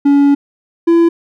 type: tone pair in turn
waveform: triangle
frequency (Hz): 283 / 336.5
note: C#4 / E4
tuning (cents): +36 / +36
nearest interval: minor third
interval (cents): 300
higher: second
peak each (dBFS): -4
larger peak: neither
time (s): 0.05-0.35 / 0.87-1.09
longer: first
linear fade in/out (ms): 10
effects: none